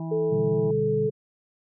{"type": "harmonic tone", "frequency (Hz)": 162.8, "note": "E3", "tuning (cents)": -21, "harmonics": [1, 2, 4, 5, 6], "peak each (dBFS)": [-30, -36, -42, -44, -46], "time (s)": [0, 0.71], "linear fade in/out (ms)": 2}
{"type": "tone with pitch glide", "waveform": "sine", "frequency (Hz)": [437, 433.7], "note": ["A4", "A4"], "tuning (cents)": [-12, -25], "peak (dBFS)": -22, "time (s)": [0.11, 1.1], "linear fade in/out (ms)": 10, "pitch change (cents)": -13, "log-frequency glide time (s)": [0.52, 0.88]}
{"type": "chord", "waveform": "sine", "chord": "G major", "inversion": "first", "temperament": "equal with one note detuned", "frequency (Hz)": [120.72, 146.83, 196], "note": ["B2", "D3", "G3"], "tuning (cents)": [-39, 0, 0], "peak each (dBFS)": [-31, -29, -31], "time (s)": [0.29, 1.11], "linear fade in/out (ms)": 50}
{"effects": []}